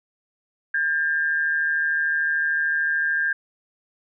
sine tone pair together, 1606.6 / 1760 Hz, G6 / A6, +42 / 0 cents, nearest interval major second, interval 158 cents, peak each -20 / -29 dBFS, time 0.74-3.33 s, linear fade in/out 5 ms, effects none

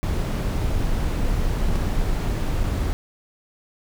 brown noise with dropouts, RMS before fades -22 dBFS, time 0.03-2.93 s, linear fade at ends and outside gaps 0 ms, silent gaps 1.757-1.761 / 2.635-2.639 s, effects none

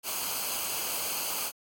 white noise with comb filter, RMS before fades -32 dBFS, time 0.03-1.52 s, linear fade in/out 50 ms, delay 0.54 ms, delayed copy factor -0.65, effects AAC 64 kbps

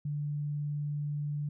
sine tone, 146.83 Hz, D3, in tune, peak -31 dBFS, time 0.05-1.49 s, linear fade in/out 5 ms, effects none

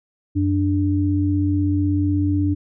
sine tone pair together, 92.51 / 293.7 Hz, F#2 / D4, 0 / 0 cents, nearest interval octave + minor sixth, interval 2000 cents, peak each -19 dBFS, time 0.35-2.55 s, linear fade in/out 20 ms, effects none

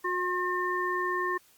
sine tone cluster, 362.3 / 1071 / 1808 Hz, F#4 / C6 / A6, -36 / +40 / +47 cents, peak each -32 / -30 / -32 dBFS, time 0.04-1.38 s, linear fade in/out 10 ms, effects white hiss -61 dBFS RMS until 1.57 s + Opus 48 kbps

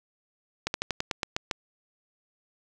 slowing click train, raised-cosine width 0.2 ms, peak -10 dBFS, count 9, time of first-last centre 0.67-1.512 s, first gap 71 ms, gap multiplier 1.11, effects none

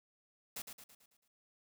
white noise with echo, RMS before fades -43 dBFS, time 0.56-0.62 s, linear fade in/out 5 ms, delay 110 ms, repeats 6, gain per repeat -6 dB, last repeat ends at 1.28 s, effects none

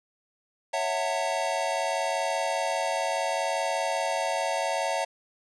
square chord, F# minor seventh, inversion second, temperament equal with one note detuned, 554.4 / 659.3 / 740 / 903.2 Hz, C#5 / E5 / F#5 / A5, 0 / 0 / 0 / +45 cents, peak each -33 / -31 / -33 / -32 dBFS, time 0.73-5.05 s, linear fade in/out 10 ms, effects resampled to 22050 Hz + 10-bit

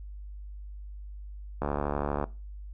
click train, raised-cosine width 1 ms, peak -15 dBFS, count 46, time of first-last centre 1.62-2.241 s, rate 72.5 Hz, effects noise-tail reverb RT60 0.3 s tail -20 dB re dry + added 50 Hz sine -39 dBFS peak until 2.73 s

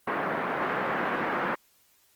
white band-pass noise, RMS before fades -29 dBFS, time 0.07-1.55 s, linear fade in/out 5 ms, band 160 to 1700 Hz, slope 24 dB/octave, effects white hiss -64 dBFS RMS until 2.15 s + Opus 24 kbps

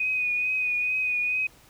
sine tone with vibrato, 2489 Hz, D#7, in tune, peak -23 dBFS, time 0-1.47 s, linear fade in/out 5 ms, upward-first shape triangle, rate 2.3 Hz, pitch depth 32 cents each way, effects pink hiss -55 dBFS RMS until 1.69 s

